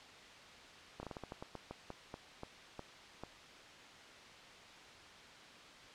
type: slowing click train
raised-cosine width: 1 ms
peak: -30 dBFS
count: 15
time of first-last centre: 1-3.236 s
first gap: 30 ms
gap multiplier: 1.23
effects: white hiss -55 dBFS RMS until 5.94 s + low-pass 4000 Hz 12 dB/octave